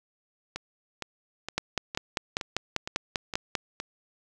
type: two click trains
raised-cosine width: 0.2 ms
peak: -16 / -9 dBFS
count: 8 / 11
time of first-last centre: 0.56-3.801 / 1.58-3.552 s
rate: 2.16 / 5.07 Hz
effects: none